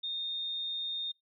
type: tone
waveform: sine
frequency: 3664 Hz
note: A#7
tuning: 31 cents flat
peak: -33 dBFS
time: 0.03-1.12 s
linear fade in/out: 10 ms
effects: noise-tail reverb RT60 0.2 s tail -23 dB re dry